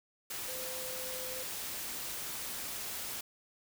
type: tone in noise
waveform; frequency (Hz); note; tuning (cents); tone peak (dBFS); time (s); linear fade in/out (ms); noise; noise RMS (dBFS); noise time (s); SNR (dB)
sine; 514; C5; -31; -44; 0.48-1.43; 5; white; -40; 0.3-3.21; -7
effects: none